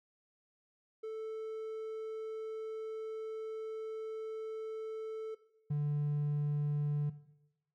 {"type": "tone pair in turn", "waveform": "triangle", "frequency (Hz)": [440, 146.83], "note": ["A4", "D3"], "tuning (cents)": [0, 0], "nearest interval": "octave + perfect fifth", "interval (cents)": 1900, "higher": "first", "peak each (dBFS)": [-36, -28], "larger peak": "second", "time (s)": [[1.03, 5.35], [5.7, 7.1]], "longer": "first", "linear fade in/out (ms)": 10, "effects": ["noise-tail reverb RT60 0.9 s tail -17 dB re dry", "tanh soft clip ceiling -24 dBFS"]}